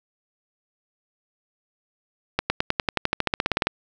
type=accelerating click train; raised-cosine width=0.3 ms; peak=-4 dBFS; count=18; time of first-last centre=2.39-3.67 s; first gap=110 ms; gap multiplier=0.95; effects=none